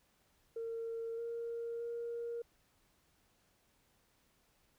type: tone with pitch steps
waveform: sine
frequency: 457.5 / 465.6 / 469.3 Hz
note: A#4 / A#4 / A#4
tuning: -32 / -2 / +12 cents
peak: -37 dBFS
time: 0.56-2.42 s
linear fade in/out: 5 ms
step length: 620 ms
effects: tanh soft clip ceiling -34 dBFS + pink hiss -73 dBFS RMS until 4.78 s